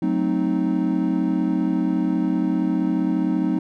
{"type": "chord", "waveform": "triangle", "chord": "F# diminished seventh", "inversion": "none", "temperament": "equal with one note detuned", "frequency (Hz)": [185, 220, 260.3, 311.1], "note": ["F#3", "A3", "C4", "Eb4"], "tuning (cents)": [0, 0, -9, 0], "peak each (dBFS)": [-22, -25, -22, -21], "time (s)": [0.02, 3.59], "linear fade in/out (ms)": 5, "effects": []}